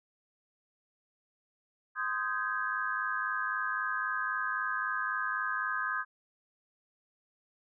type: chord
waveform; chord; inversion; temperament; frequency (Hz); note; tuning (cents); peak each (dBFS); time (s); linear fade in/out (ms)
sine; Ab major seventh; first; just; 1038.3 / 1245.9 / 1557.4 / 1661.2; C6 / Eb6 / G6 / Ab6; -14 / +2 / -12 / 0; -38 / -35 / -35 / -36; 1.95-6.05; 50
effects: none